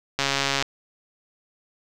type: click train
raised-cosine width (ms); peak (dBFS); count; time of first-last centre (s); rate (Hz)
0.2; -5; 61; 0.19-0.625; 138
effects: none